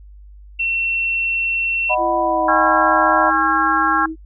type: tone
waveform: sine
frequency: 2710 Hz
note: E7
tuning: 47 cents sharp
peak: -17 dBFS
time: 0.59-1.95 s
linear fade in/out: 10 ms
type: chord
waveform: sine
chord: B major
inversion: first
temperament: just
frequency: 617.4 / 740.8 / 987.8 Hz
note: D#5 / F#5 / B5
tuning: -14 / +2 / 0 cents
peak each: -20 dBFS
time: 1.89-3.31 s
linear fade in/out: 20 ms
type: tone with pitch glide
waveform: sine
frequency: 338.2 to 319.2 Hz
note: E4 to D#4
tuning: +44 to +44 cents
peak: -23 dBFS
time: 1.97-4.16 s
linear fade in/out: 50 ms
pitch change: -100 cents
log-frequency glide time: 2.19-2.48 s
type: harmonic tone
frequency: 271.9 Hz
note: C#4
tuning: 33 cents flat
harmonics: 3 / 4 / 5 / 6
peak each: -21 / -19 / -18 / -20 dBFS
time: 2.48-4.06 s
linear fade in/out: 5 ms
effects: noise-tail reverb RT60 0.1 s tail -26 dB re dry + added 50 Hz sine -38 dBFS peak until 4.25 s